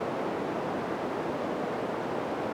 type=band-pass noise; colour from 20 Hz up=white; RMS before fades=-32 dBFS; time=0-2.53 s; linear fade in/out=10 ms; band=200 to 650 Hz; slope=12 dB/octave; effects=none